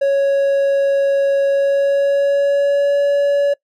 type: tone with pitch glide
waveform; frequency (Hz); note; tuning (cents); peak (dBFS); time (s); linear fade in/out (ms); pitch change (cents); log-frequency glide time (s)
triangle; 554.4 to 568; C#5 to C#5; 0 to +42; -10; 0.01-3.54; 10; +42; 1.48-2.99
effects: noise-tail reverb RT60 0.1 s tail -22 dB re dry